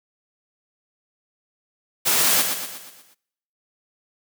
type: noise with echo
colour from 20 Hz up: white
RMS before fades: -19 dBFS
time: 2.05-2.43 s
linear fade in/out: 20 ms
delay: 120 ms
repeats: 6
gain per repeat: -6 dB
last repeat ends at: 3.15 s
effects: noise-tail reverb RT60 0.8 s tail -24 dB re dry + high-pass 150 Hz 12 dB/octave